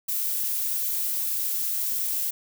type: noise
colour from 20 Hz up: violet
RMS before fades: -27 dBFS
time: 0.08-2.31 s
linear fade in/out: 10 ms
effects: none